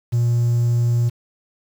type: tone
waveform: triangle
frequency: 119 Hz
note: A#2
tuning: 36 cents sharp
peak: -12 dBFS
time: 0.12-1.1 s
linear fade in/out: 20 ms
effects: tanh soft clip ceiling -9 dBFS + 7-bit